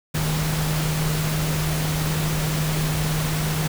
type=tone in noise; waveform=sine; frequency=154.9 Hz; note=D#3; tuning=7 cents flat; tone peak=-22 dBFS; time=0.14-3.68 s; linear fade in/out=10 ms; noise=pink; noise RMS=-27 dBFS; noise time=0.14-3.68 s; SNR=+2 dB; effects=none